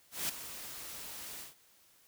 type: noise with ADSR envelope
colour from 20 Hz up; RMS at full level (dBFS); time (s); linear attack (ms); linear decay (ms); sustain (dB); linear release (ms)
white; -33; 0.11-1.55; 180; 9; -12; 150
effects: white hiss -65 dBFS RMS until 2.07 s